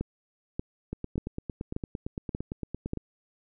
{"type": "two click trains", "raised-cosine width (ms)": 3, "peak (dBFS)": [-20, -17], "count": [19, 6], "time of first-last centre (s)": [[0.93, 2.973], [0.01, 2.934]], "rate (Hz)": [8.81, 1.71], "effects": []}